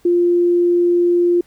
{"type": "tone", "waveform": "sine", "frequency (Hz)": 349.2, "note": "F4", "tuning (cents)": 0, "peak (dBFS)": -11, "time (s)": [0.05, 1.41], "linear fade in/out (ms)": 5, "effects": ["pink hiss -55 dBFS RMS until 1.46 s"]}